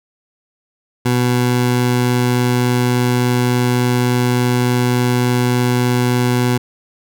20% pulse tone, 123.47 Hz, B2, in tune, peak -8 dBFS, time 1.05-6.58 s, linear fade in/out 10 ms, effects none

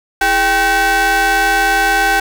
40% pulse ring-modulated tone, 372.8 Hz, F#4, 13 cents sharp, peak -7 dBFS, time 0.21-2.2 s, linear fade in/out 5 ms, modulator 1160 Hz, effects none

